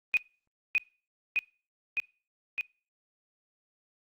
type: tone with echo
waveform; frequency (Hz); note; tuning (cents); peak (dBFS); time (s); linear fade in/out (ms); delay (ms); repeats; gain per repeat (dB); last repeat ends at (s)
sine; 2489; D#7; 0; -20; 0.14-0.17; 0; 610; 4; -2; 2.61
effects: noise-tail reverb RT60 0.4 s tail -25 dB re dry + Opus 32 kbps